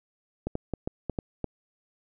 clicks, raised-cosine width 2 ms, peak -16 dBFS, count 7, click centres 0.47 / 0.554 / 0.737 / 0.875 / 1.097 / 1.188 / 1.443 s, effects none

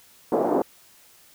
pink band-pass noise, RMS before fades -22 dBFS, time 0.32-0.62 s, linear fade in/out 2 ms, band 280 to 790 Hz, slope 24 dB/octave, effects white hiss -54 dBFS RMS until 1.34 s

